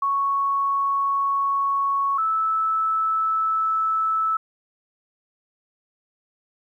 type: tone pair in turn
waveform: sine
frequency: 1108.7 / 1309.9 Hz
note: C#6 / E6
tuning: 0 / -11 cents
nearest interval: minor third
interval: 289 cents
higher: second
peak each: -19 dBFS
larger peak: neither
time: 0.02-2.18 / 2.18-4.37 s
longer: second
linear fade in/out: 5 ms
effects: 10-bit